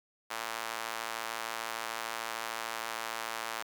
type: tone with high-pass filter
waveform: sawtooth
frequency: 113.3 Hz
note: A#2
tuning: 49 cents flat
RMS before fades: -38 dBFS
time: 0.3-3.63 s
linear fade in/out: 10 ms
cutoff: 980 Hz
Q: 1.1
effects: none